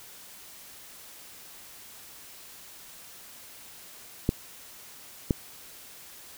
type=clicks; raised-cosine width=3 ms; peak=-9 dBFS; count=2; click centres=4.291 / 5.308 s; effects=white hiss -48 dBFS RMS until 6.37 s